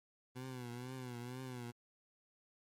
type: tone with vibrato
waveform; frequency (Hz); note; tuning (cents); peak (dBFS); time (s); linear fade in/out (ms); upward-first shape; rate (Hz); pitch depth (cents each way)
20% pulse; 125; B2; +21; -39; 0.35-1.72; 20; triangle; 2.1; 93
effects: MP3 64 kbps